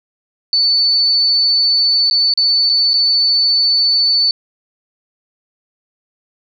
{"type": "tone with dropouts", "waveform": "sine", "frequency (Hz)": 4493, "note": "C#8", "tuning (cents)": 23, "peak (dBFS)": -10, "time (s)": [0.53, 4.31], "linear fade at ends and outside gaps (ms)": 1, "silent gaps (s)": [[2.1, 2.11], [2.338, 2.375], [2.693, 2.697], [2.934, 2.939]], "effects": []}